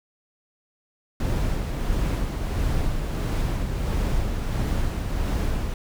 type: noise with tremolo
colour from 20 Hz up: brown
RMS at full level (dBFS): -23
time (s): 1.2-5.74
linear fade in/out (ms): 2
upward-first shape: sine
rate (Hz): 1.5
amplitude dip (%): 35
effects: none